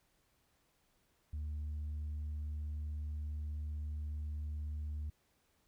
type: tone with tanh clipping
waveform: sine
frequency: 75.3 Hz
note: D2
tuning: 44 cents sharp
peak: -38 dBFS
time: 1.33-5.1 s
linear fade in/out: 5 ms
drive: 1 dB
effects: pink hiss -75 dBFS RMS until 5.67 s